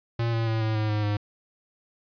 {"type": "tone with pitch steps", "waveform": "square", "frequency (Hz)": [116.4, 114.2, 112.05, 109.93, 107.85, 105.82, 103.82], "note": ["A#2", "A#2", "A2", "A2", "A2", "G#2", "G#2"], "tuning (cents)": [-2, -35, 32, -1, -34, 33, 0], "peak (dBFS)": -24, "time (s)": [0.19, 1.17], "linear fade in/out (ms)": 5, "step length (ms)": 140, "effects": ["resampled to 11025 Hz", "10-bit"]}